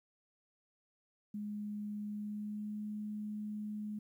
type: tone with pitch glide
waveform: sine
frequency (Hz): 208.3 to 210.8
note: G#3 to G#3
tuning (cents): +5 to +26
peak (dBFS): -38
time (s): 1.34-3.99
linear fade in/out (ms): 5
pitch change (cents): +21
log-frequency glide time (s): 2.07-2.85
effects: 12-bit